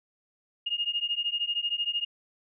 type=beating tone pair; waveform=sine; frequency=2839 / 2852 Hz; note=F7 / F7; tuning=+28 / +36 cents; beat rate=13 Hz; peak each=-30 dBFS; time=0.66-2.05 s; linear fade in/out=10 ms; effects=none